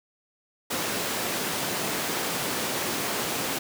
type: high-pass noise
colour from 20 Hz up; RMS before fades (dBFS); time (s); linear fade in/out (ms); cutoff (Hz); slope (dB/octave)
pink; -29; 0.7-3.59; 10; 210; 12
effects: none